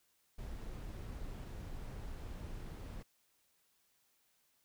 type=noise; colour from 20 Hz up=brown; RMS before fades=-45 dBFS; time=0.38-3.03 s; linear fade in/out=10 ms; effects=white hiss -75 dBFS RMS until 4.64 s